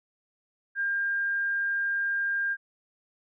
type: tone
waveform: sine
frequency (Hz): 1603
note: G6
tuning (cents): +38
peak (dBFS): -25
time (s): 0.75-2.57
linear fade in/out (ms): 50
effects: none